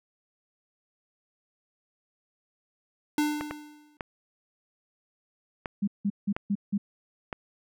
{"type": "tone with exponential decay", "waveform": "square", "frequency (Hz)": 298.8, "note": "D4", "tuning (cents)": 30, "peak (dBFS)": -22, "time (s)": [3.18, 3.97], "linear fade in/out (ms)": 2, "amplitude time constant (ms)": 170}
{"type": "clicks", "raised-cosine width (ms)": 0.5, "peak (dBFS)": -17, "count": 6, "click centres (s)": [3.41, 3.51, 4.008, 5.658, 6.365, 7.328]}
{"type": "tone bursts", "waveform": "sine", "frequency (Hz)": 201.8, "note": "G#3", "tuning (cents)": -49, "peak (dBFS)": -23, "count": 5, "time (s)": [5.82, 6.78], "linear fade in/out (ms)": 10, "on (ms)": 56, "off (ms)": 170}
{"effects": []}